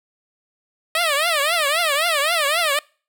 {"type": "tone with vibrato", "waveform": "10% pulse", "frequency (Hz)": 624, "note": "D#5", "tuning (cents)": 5, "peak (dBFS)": -9, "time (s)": [0.95, 2.79], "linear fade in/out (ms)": 2, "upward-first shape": "triangle", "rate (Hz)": 3.8, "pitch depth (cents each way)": 230, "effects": ["noise-tail reverb RT60 0.4 s tail -26 dB re dry"]}